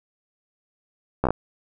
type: slowing click train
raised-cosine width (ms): 1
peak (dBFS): -6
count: 5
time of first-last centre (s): 1.24-1.306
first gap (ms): 14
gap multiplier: 1.11
effects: none